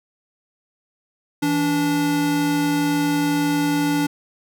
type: tone pair together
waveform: square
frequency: 163.56 / 290 Hz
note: E3 / D4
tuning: -13 / -22 cents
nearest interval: minor seventh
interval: 991 cents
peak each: -27 / -19 dBFS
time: 1.42-4.07 s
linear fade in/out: 10 ms
effects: none